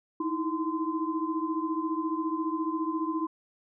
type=tone cluster; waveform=sine; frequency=313.6 / 328.1 / 1031 Hz; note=D#4 / E4 / C6; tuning=+14 / -8 / -26 cents; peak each=-31 / -32 / -33 dBFS; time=0.2-3.27 s; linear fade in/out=5 ms; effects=none